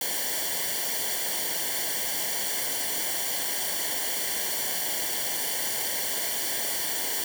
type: noise with comb filter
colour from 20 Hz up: white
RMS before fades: -29 dBFS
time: 0.01-7.24 s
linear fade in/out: 2 ms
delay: 0.78 ms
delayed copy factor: -0.8
effects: none